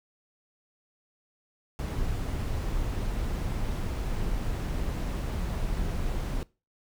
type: noise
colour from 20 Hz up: brown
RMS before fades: -30 dBFS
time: 1.79-6.43 s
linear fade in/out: 0 ms
effects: noise-tail reverb RT60 0.3 s tail -22 dB re dry